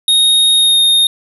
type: tone with pitch glide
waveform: square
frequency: 3729 to 3693 Hz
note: A#7 to A#7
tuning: 0 to -17 cents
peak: -8 dBFS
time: 0.08-1.07 s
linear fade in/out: 2 ms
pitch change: -17 cents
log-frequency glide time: 0.54-0.81 s
effects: none